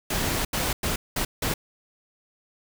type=noise bursts at uneven times; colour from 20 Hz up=pink; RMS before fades=-26 dBFS; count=5; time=0.1-0.45 / 0.53-0.73 / 0.83-0.96 / 1.16-1.25 / 1.42-1.54 s; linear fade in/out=5 ms; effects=none